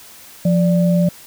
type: tone pair together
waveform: sine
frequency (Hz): 174.61 / 586.5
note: F3 / D5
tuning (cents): 0 / -2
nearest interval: octave + major sixth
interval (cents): 2098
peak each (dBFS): -12 / -20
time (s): 0.45-1.09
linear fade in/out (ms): 5
effects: white hiss -41 dBFS RMS until 1.26 s